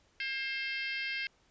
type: harmonic tone with a mistuned harmonic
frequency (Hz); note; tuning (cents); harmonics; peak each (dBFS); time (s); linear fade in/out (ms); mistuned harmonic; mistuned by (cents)
530; C5; +22; 3 / 4 / 5 / 6 / 7 / 8 / 9 / 10; -40 / -37 / -40 / -43 / -53 / -49 / -46 / -52; 0.2-1.27; 2; 3; +23
effects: pink hiss -68 dBFS RMS until 1.5 s + resampled to 16000 Hz